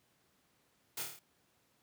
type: noise with echo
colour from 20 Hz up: white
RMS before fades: -40 dBFS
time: 0.97-1.03 s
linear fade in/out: 5 ms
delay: 27 ms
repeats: 6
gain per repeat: -3 dB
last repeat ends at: 1.192 s
effects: pink hiss -73 dBFS RMS until 1.82 s + high-pass 100 Hz 12 dB/octave